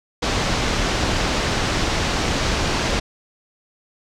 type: low-pass noise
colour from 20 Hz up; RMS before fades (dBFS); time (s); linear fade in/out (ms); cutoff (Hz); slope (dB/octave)
pink; -21; 0.22-3; 10; 6400; 24
effects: none